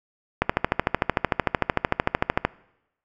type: click train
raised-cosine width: 0.5 ms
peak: -3 dBFS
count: 28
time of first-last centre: 0.42-2.45 s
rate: 13.3 Hz
effects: noise-tail reverb RT60 0.9 s tail -23 dB re dry